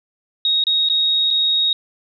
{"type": "tone with dropouts", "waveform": "sine", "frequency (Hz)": 3761, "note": "A#7", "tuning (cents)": 15, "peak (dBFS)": -14, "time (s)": [0.45, 1.73], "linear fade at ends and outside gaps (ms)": 2, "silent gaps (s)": [[0.639, 0.668], [0.888, 0.898], [1.305, 1.309]], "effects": []}